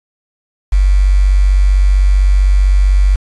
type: tone with quantisation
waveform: sine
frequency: 47.81 Hz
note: G1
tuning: 43 cents flat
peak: -6 dBFS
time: 0.72-3.16 s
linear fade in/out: 10 ms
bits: 5
effects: resampled to 22050 Hz